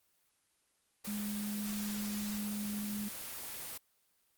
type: tone in noise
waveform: sine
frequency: 207.7 Hz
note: G#3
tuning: in tune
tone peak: -36 dBFS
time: 1.07-3.09 s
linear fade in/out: 10 ms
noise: white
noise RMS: -43 dBFS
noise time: 1.04-3.78 s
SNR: +4 dB
effects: white hiss -74 dBFS RMS until 4.37 s + Opus 24 kbps